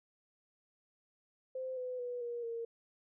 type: tone with pitch steps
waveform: sine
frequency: 518 / 503.5 / 489.5 / 475.8 / 462.6 Hz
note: C5 / B4 / B4 / A#4 / A#4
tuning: -17 / +33 / -15 / +35 / -13 cents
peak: -37 dBFS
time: 1.55-2.65 s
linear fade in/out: 5 ms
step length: 220 ms
effects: none